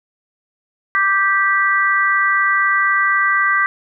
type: chord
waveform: sine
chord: G major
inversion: second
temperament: just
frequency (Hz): 1176 / 1568 / 1960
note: D6 / G6 / B6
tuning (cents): +2 / 0 / -14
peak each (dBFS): -17 / -17 / -17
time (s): 0.95-3.66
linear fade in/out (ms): 0
effects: none